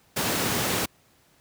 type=high-pass noise; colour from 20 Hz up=pink; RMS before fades=-26 dBFS; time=0.16-0.86 s; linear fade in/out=10 ms; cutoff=110 Hz; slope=12 dB/octave; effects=pink hiss -61 dBFS RMS until 1.4 s + high-pass 60 Hz 12 dB/octave